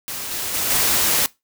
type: noise with level steps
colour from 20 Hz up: white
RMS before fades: -29 / -26 / -22 / -18 dBFS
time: 0.08-1.26 s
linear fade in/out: 0 ms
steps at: 0.31 / 0.54 / 0.7 s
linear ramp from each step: 5 ms
effects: noise-tail reverb RT60 0.2 s tail -21 dB re dry